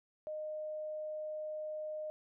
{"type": "tone", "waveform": "sine", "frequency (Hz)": 615, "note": "D#5", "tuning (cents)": -20, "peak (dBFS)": -38, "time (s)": [0.27, 2.1], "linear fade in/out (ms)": 0, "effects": []}